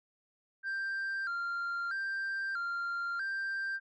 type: tone with vibrato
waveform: sine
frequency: 1480 Hz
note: F#6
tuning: in tune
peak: -30 dBFS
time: 0.63-3.8 s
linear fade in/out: 50 ms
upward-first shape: square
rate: 0.78 Hz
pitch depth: 110 cents each way
effects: tanh soft clip ceiling -32 dBFS